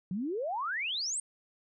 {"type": "exponential sweep", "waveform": "sine", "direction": "up", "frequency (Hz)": [171.7, 8870], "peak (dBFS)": -31, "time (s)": [0.11, 1.2], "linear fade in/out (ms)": 2, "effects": []}